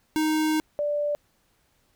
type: tone pair in turn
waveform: square / sine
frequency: 311 / 587.1 Hz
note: D#4 / D5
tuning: -1 / -1 cents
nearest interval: major seventh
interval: 1100 cents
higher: second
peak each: -22 / -23 dBFS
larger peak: first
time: 0.16-0.6 / 0.79-1.15 s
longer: first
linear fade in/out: 0 ms
effects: pink hiss -67 dBFS RMS until 1.95 s